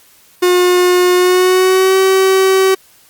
45% pulse tone with pitch glide, 360.1 to 381.5 Hz, F#4 to G4, -47 to -47 cents, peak -8 dBFS, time 0.42-2.75 s, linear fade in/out 10 ms, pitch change +100 cents, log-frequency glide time 1.15-1.97 s, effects white hiss -47 dBFS RMS until 3.09 s + Opus 48 kbps

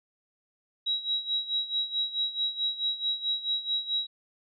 sine tone with tremolo, 3860 Hz, B7, 40 cents flat, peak -24 dBFS, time 0.86-4.07 s, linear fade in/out 10 ms, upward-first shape sine, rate 4.6 Hz, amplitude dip 80%, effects none

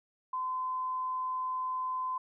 sine tone, 1025 Hz, C6, 36 cents flat, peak -31 dBFS, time 0.33-2.18 s, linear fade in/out 5 ms, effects none

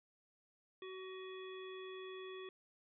harmonic tone with a mistuned harmonic, 375.8 Hz, F#4, 27 cents sharp, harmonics 1 / 3 / 5 / 7 / 9, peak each -47 / -56 / -58 / -59 / -57 dBFS, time 0.82-2.49 s, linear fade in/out 2 ms, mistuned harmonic 7, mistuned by -92 cents, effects none

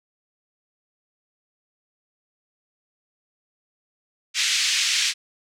pink band-pass noise, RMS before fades -22 dBFS, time 4.34-5.14 s, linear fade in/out 50 ms, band 2200 to 7100 Hz, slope 24 dB/octave, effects none

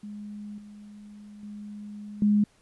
sine tone with level steps, 207.7 Hz, G#3, in tune, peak -36 / -43 / -37 / -18 dBFS, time 0.03-2.44 s, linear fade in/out 5 ms, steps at 0.58 / 1.43 / 2.22 s, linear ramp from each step 2 ms, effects pink hiss -63 dBFS RMS until 2.61 s + resampled to 24000 Hz

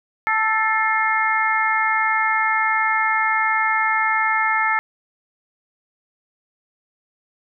harmonic tone with a mistuned harmonic, 440 Hz, A4, in tune, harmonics 2 / 3 / 4 / 5, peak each -22 / -22 / -22 / -22 dBFS, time 0.27-4.79 s, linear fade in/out 0 ms, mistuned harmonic 5, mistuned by -49 cents, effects none

